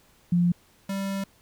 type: tone pair in turn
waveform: sine / square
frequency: 174.61 / 195.65 Hz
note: F3 / G3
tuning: 0 / -3 cents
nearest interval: major second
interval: 197 cents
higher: second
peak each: -18 / -28 dBFS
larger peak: first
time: 0.32-0.52 / 0.89-1.24 s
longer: second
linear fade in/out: 5 ms
effects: pink hiss -60 dBFS RMS until 1.41 s